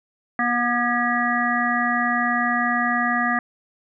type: harmonic tone with a mistuned harmonic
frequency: 241.5 Hz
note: B3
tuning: 39 cents flat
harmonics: 1 / 3 / 5 / 7 / 8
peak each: -25 / -25 / -25 / -25 / -25 dBFS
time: 0.39-3.39 s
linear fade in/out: 2 ms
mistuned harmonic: 7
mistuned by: -28 cents
effects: none